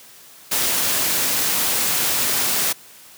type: noise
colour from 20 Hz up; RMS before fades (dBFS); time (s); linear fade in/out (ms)
white; -20; 0.51-2.73; 10
effects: white hiss -45 dBFS RMS until 3.17 s + high-pass 100 Hz 12 dB/octave